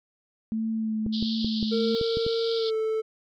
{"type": "tone with vibrato", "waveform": "sine", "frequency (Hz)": 220, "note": "A3", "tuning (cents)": 0, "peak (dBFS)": -25, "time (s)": [0.52, 1.95], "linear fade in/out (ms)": 0, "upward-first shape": "sine", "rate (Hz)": 1.5, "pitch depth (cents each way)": 22}
{"type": "clicks", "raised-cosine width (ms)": 3, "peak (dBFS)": -19, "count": 7, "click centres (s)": [1.064, 1.226, 1.446, 1.628, 2.013, 2.171, 2.265]}
{"type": "band-pass noise", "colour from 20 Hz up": "white", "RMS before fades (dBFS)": -35, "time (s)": [1.12, 2.71], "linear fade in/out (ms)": 20, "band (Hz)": [3100, 4900], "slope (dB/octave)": 96}
{"type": "tone with pitch glide", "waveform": "triangle", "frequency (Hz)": [457.3, 439.7], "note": ["A#4", "A4"], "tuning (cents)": [-33, -1], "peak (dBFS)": -22, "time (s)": [1.71, 3.02], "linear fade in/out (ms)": 20, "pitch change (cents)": -68, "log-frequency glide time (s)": [2.55, 2.74]}
{"effects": []}